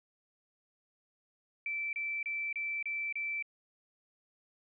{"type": "tone bursts", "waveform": "sine", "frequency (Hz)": 2329, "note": "D7", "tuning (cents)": -15, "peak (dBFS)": -33, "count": 6, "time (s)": [1.66, 3.425], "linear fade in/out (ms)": 2, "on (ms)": 270, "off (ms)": 29, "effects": []}